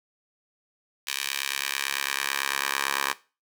10% pulse tone with high-pass filter sweep, 69 Hz, C#2, 7 cents flat, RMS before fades -29 dBFS, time 1.07-3.13 s, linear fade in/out 5 ms, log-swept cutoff 2700 to 1200 Hz, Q 1.1, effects noise-tail reverb RT60 0.3 s tail -17 dB re dry

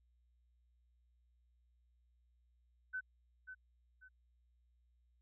sine tone with echo, 1514 Hz, F#6, 39 cents sharp, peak -38 dBFS, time 2.93-3.01 s, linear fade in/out 20 ms, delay 540 ms, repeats 2, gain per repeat -9 dB, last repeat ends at 4.09 s, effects added 60 Hz sine -70 dBFS peak until 5.21 s

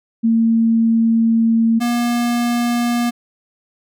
sine / square tone pair in turn, 227.3 / 238.9 Hz, A#3 / A#3, -43 / +43 cents, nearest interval minor second, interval 86 cents, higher second, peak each -11 / -16 dBFS, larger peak first, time 0.23-1.8 / 1.8-3.11 s, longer first, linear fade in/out 20 ms, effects none

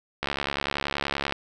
click train, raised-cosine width 0.3 ms, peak -10 dBFS, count 78, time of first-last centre 0.23-1.324 s, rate 70.4 Hz, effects none

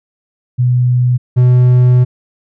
sine / triangle tone pair in turn, 124.2 / 124.74 Hz, B2 / B2, +10 / +18 cents, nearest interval unison, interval 8 cents, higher second, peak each -8 / -3 dBFS, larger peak second, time 0.58-1.18 / 1.36-2.05 s, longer second, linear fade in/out 20 ms, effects none

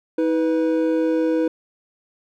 triangle tone pair together, 319.5 / 493.9 Hz, D#4 / B4, +46 / 0 cents, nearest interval minor sixth, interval 754 cents, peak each -17 / -19 dBFS, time 0.18-1.48 s, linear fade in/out 5 ms, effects none

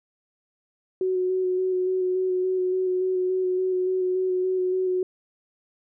sine tone with vibrato, 370 Hz, F#4, in tune, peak -21 dBFS, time 1.01-5.03 s, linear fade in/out 2 ms, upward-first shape square, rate 3.5 Hz, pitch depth 14 cents each way, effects none

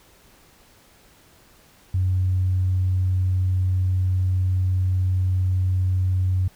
sine tone, 92.5 Hz, F#2, in tune, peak -17 dBFS, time 1.94-6.48 s, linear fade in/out 5 ms, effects tanh soft clip ceiling -13 dBFS + pink hiss -54 dBFS RMS until 6.55 s

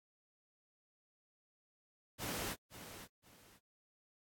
pink noise with echo, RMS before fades -40 dBFS, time 2.18-2.56 s, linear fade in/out 50 ms, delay 520 ms, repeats 2, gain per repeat -11 dB, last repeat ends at 3.6 s, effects high-pass 60 Hz 12 dB/octave + AAC 64 kbps

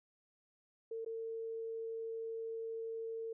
sine tone with dropouts, 452.1 Hz, A4, 47 cents sharp, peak -39 dBFS, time 0.91-3.33 s, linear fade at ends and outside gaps 5 ms, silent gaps 1.048-1.061 s, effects none

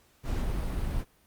brown noise, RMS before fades -30 dBFS, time 0.23-1.05 s, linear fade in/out 50 ms, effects pink hiss -64 dBFS RMS until 1.26 s + Opus 48 kbps

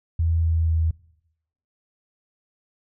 sine tone with pitch steps, 82.41 / 81.7 / 80.99 Hz, E2 / E2 / E2, 0 / -15 / -30 cents, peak -18 dBFS, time 0.19-0.91 s, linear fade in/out 5 ms, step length 240 ms, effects noise-tail reverb RT60 0.8 s tail -22 dB re dry

